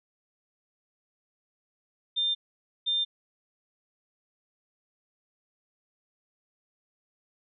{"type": "tone pair in turn", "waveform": "sine", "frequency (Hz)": [3600, 3600], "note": ["A7", "A7"], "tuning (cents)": [39, 39], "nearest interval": "unison", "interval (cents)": 0, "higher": "neither", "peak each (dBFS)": -24, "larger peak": "neither", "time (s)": [[2.16, 2.35], [2.86, 3.05]], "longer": "neither", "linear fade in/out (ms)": 20, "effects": []}